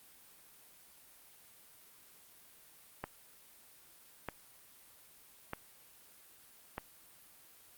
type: click train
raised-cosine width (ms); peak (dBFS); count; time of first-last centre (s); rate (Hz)
0.5; -22; 4; 3.04-6.781; 0.802
effects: white hiss -60 dBFS RMS until 7.77 s + Opus 32 kbps